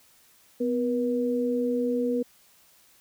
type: tone pair together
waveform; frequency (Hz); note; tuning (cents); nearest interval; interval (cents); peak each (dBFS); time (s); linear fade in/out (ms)
sine; 250 / 481.3; B3 / B4; +21 / -45; major seventh; 1134; -26; 0.6-2.23; 10
effects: white hiss -59 dBFS RMS until 3 s